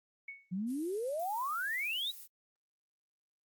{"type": "tone with exponential decay", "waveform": "sine", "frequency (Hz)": 2217, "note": "C#7", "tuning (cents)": 0, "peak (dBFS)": -39, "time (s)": [0.28, 0.52], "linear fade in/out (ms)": 5, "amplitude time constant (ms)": 52}
{"type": "exponential sweep", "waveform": "sine", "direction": "up", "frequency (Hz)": [173.2, 3981], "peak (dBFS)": -33, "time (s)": [0.51, 2.12], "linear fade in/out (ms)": 20}
{"type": "noise", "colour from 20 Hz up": "violet", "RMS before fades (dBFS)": -49, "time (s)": [0.66, 2.28], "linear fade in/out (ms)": 50}
{"effects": ["noise-tail reverb RT60 0.1 s tail -26 dB re dry", "Opus 32 kbps"]}